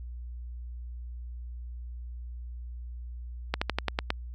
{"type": "slowing click train", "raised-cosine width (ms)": 0.3, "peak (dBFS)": -10, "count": 7, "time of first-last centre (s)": [3.54, 4.104], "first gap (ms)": 75, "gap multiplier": 1.09, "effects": ["added 60 Hz sine -37 dBFS peak until 4.34 s"]}